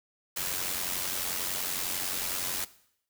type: noise with amplitude modulation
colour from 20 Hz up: white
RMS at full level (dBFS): -30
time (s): 0.36-2.65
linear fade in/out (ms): 10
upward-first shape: sine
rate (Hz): 91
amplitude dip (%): 55
effects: noise-tail reverb RT60 0.7 s tail -18 dB re dry